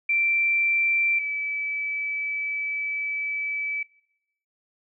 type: tone pair in turn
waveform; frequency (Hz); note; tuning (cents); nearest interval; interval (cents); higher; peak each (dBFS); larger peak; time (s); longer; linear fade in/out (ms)
sine; 2349 / 2302; D7 / D7; 0 / -35; unison; 35; first; -20 / -26; first; 0.09-1.19 / 1.19-3.83; second; 5
effects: noise-tail reverb RT60 0.8 s tail -21 dB re dry